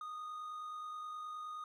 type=tone with amplitude modulation; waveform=triangle; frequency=1236 Hz; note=D#6; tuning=12 cents flat; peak=-39 dBFS; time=0.01-1.64 s; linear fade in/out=2 ms; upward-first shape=sine; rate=49.5 Hz; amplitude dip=30%; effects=none